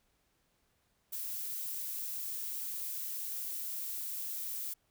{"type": "noise", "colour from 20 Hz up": "violet", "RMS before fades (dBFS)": -39, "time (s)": [1.12, 4.74], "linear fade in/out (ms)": 10, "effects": ["pink hiss -75 dBFS RMS until 4.9 s"]}